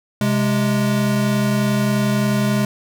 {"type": "tone pair together", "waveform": "square", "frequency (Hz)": [130.81, 207.6], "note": ["C3", "G#3"], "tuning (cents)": [0, 0], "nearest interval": "minor sixth", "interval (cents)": 800, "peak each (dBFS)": [-21, -18], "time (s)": [0.21, 2.65], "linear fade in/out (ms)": 2, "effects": []}